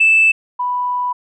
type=tone pair in turn; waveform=sine; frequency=2637 / 987.8 Hz; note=E7 / B5; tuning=0 / 0 cents; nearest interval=octave + perfect fourth; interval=1700 cents; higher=first; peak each=-7 / -16 dBFS; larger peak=first; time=0-0.32 / 0.59-1.13 s; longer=second; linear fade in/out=10 ms; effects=tanh soft clip ceiling -4 dBFS